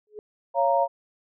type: tone with exponential growth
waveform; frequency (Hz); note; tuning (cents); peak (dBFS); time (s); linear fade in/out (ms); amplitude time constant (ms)
sine; 422.4; G#4; +29; -31; 0.07-0.19; 1; 25
type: chord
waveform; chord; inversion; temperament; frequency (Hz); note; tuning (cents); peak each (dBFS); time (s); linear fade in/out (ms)
sine; Bb minor; first; equal with one note detuned; 554.4 / 689.6 / 932.3; Db5 / F5 / Bb5; 0 / -22 / 0; -23; 0.54-0.88; 50
effects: none